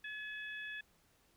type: harmonic tone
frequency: 853 Hz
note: G#5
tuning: 46 cents sharp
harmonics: 2 / 3 / 4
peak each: -43 / -49 / -52 dBFS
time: 0.04-0.81 s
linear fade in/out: 5 ms
effects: pink hiss -71 dBFS RMS until 1.36 s